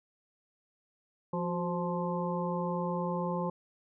harmonic tone with a mistuned harmonic, 174.61 Hz, F3, in tune, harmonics 1 / 2 / 3 / 5 / 6, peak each -33 / -39 / -36 / -38 / -39 dBFS, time 1.33-3.5 s, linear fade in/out 5 ms, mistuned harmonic 2, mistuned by +78 cents, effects none

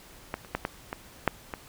clicks, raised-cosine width 0.5 ms, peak -15 / -30 / -12 / -13 / -17 / -6 / -18 dBFS, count 7, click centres 0.341 / 0.448 / 0.55 / 0.651 / 0.929 / 1.277 / 1.538 s, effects pink hiss -51 dBFS RMS until 1.68 s

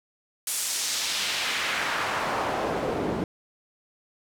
pink noise with band-pass filter sweep, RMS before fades -28 dBFS, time 0.47-3.24 s, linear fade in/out 2 ms, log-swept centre 9700 to 300 Hz, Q 1.1, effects none

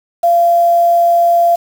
sine tone with quantisation, 687 Hz, F5, 29 cents flat, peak -7 dBFS, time 0.23-1.56 s, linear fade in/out 10 ms, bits 5, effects none

